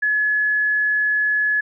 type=tone; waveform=sine; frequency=1702 Hz; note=G#6; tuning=42 cents sharp; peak=-16 dBFS; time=0.02-1.61 s; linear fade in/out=10 ms; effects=none